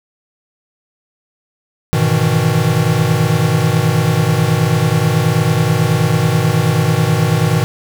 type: chord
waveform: square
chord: E major seventh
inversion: first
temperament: equal with one note detuned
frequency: 103.11 / 123.47 / 155.56 / 164.81 Hz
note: G#2 / B2 / D#3 / E3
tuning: -12 / 0 / 0 / 0 cents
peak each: -20 / -17 / -16 / -19 dBFS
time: 1.93-7.64 s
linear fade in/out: 0 ms
effects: none